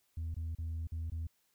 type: tone with dropouts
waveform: sine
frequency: 81.4 Hz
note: E2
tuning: 21 cents flat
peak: -33 dBFS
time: 0.17-1.27 s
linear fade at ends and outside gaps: 5 ms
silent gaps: 0.344-0.365 / 0.55-0.585 / 0.872-0.92 / 1.1-1.119 s
effects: tanh soft clip ceiling -34 dBFS + white hiss -75 dBFS RMS until 1.54 s